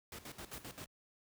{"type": "noise with tremolo", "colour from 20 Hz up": "pink", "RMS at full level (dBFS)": -47, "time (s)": [0.12, 0.86], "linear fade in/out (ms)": 2, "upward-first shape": "square", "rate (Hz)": 7.6, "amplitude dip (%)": 75}
{"type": "noise with exponential decay", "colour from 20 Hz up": "blue", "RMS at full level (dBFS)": -45, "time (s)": [0.53, 0.71], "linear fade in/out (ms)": 1, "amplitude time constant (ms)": 38}
{"effects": ["high-pass 60 Hz 12 dB/octave"]}